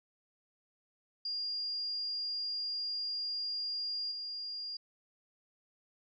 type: tone with level steps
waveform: sine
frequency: 4817 Hz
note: D8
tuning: 43 cents sharp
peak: -34 / -38 dBFS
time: 1.25-4.77 s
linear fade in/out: 5 ms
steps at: 4.11 s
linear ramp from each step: 10 ms
effects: none